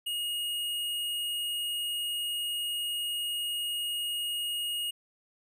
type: tone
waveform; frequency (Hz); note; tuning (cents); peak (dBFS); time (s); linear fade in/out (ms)
square; 2870; F7; +47; -31; 0.06-4.91; 10
effects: none